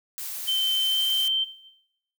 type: noise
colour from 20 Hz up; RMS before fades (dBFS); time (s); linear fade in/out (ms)
blue; -34; 0.18-1.28; 0
type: tone with pitch glide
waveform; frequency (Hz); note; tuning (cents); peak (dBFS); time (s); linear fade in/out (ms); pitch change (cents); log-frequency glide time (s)
sine; 3092 to 3117; G7 to G7; -24 to -11; -21; 0.47-1.45; 20; +13; 0.9-1.01
effects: noise-tail reverb RT60 0.9 s tail -19 dB re dry